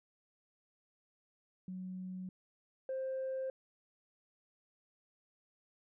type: tone pair in turn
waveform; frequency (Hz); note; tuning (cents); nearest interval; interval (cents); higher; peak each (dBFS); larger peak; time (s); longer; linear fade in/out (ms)
sine; 185 / 526.4; F#3 / C5; 0 / +10; octave + tritone; 1810; second; -40 / -34; second; 1.68-2.29 / 2.89-3.5; neither; 2
effects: tanh soft clip ceiling -33 dBFS